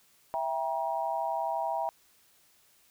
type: chord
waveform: sine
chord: E diminished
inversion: none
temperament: just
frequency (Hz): 659.3 / 791.1 / 949.3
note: E5 / G5 / Bb5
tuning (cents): 0 / +16 / +31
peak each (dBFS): -33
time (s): 0.34-1.89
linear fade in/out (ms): 0
effects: white hiss -64 dBFS RMS until 2.9 s